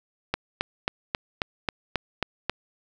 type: click train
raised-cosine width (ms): 0.3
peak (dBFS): -8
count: 9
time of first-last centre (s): 0.34-2.496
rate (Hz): 3.71
effects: none